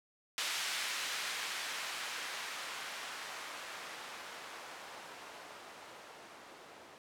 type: noise with low-pass filter sweep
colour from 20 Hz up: violet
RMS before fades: -43 dBFS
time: 0.38-6.98 s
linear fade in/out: 0 ms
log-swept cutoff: 2500 to 540 Hz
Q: 0.71
effects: none